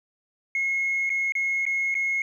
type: tone with dropouts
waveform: sine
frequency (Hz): 2166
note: C#7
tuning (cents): -41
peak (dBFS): -21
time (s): 0.55-2.22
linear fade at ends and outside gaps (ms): 2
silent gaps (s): 1.094-1.101 / 1.322-1.352 / 1.654-1.664 / 1.943-1.951
effects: tanh soft clip ceiling -19 dBFS + 10-bit